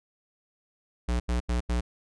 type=tone bursts; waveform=square; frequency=60.1 Hz; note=B1; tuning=46 cents flat; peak=-25 dBFS; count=4; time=1.08-1.809 s; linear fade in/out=10 ms; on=120 ms; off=83 ms; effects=resampled to 22050 Hz